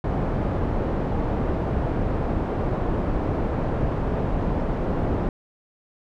pink low-pass noise, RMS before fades -24 dBFS, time 0.04-5.29 s, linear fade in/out 2 ms, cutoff 770 Hz, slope 12 dB/octave, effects none

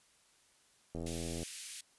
click train, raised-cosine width 2 ms, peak -28 dBFS, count 41, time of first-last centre 0.95-1.43 s, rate 83.3 Hz
white high-pass noise, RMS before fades -44 dBFS, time 1.06-1.81 s, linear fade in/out 5 ms, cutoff 2000 Hz, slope 24 dB/octave
effects white hiss -68 dBFS RMS until 1.98 s + resampled to 24000 Hz

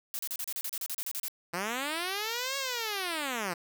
blue noise bursts, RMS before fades -35 dBFS, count 14, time 0.14-1.282 s, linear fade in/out 0 ms, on 50 ms, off 34 ms
5% pulse linear two-way sweep, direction up then down, 164.81 to 556 to 164.81 Hz, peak -20 dBFS, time 1.53-3.54 s, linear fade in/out 10 ms, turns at 2.57 s
effects none

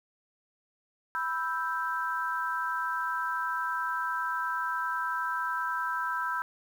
sine chord, E minor, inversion second, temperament equal, 987.8 / 1318.5 / 1568 Hz, B5 / E6 / G6, 0 / 0 / 0 cents, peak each -33 dBFS, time 1.15-6.42 s, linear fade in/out 0 ms, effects 9-bit

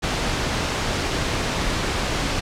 pink noise, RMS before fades -23 dBFS, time 0.02-2.41 s, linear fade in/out 20 ms, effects low-pass 6000 Hz 12 dB/octave

